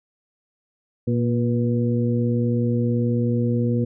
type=harmonic tone with a mistuned harmonic; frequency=118.5 Hz; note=A#2; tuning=29 cents sharp; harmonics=1 / 2 / 3 / 4; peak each=-21 / -22 / -30 / -28 dBFS; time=1.07-3.85 s; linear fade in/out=10 ms; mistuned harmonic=4; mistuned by=+40 cents; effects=none